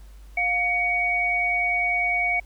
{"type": "tone pair together", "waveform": "sine", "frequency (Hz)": [708, 2245], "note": ["F5", "C#7"], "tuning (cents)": [23, 21], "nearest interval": "octave + minor sixth", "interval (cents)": 1998, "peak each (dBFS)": [-27, -21], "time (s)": [0.37, 2.4], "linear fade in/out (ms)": 5, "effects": ["added 50 Hz sine -42 dBFS peak until 2.45 s", "pink hiss -58 dBFS RMS until 2.45 s"]}